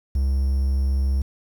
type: tone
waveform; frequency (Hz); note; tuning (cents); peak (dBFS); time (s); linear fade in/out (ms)
triangle; 67.3; C2; +49; -16; 0.15-1.22; 5
effects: 8-bit